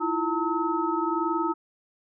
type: tone cluster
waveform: sine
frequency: 322.6 / 343.9 / 900 / 1285 Hz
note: E4 / F4 / A5 / E6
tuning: -37 / -27 / +39 / -45 cents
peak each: -29 dBFS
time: 0-1.54 s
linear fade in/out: 20 ms
effects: none